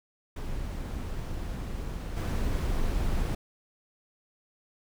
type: noise with level steps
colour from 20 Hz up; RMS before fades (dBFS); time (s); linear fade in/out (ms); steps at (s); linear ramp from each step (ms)
brown; -34 / -28; 0.36-3.35; 5; 2.16; 20
effects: none